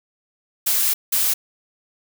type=noise bursts at uneven times; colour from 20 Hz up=blue; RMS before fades=-19 dBFS; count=2; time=0.66-0.94 / 1.12-1.34 s; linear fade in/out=10 ms; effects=none